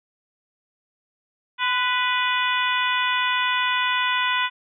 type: harmonic tone with a mistuned harmonic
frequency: 493.9 Hz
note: B4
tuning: in tune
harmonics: 2 / 3 / 4 / 5 / 6 / 7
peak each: -24 / -26 / -27 / -28 / -29 / -29 dBFS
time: 1.58-4.5 s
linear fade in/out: 50 ms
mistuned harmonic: 2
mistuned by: +36 cents
effects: none